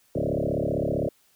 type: tone with frequency modulation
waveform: sine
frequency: 354 Hz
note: F4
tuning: 23 cents sharp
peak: -23 dBFS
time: 0.15-1.09 s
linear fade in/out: 5 ms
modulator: 35.5 Hz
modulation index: 7.5
effects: white hiss -63 dBFS RMS until 1.35 s